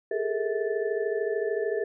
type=tone cluster; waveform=sine; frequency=403.8 / 423.6 / 457.1 / 647 / 1752 Hz; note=G#4 / G#4 / A#4 / E5 / A6; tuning=-49 / +34 / -34 / -32 / -8 cents; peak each=-31 / -30 / -30 / -35 / -39 dBFS; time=0.11-1.84 s; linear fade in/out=5 ms; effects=none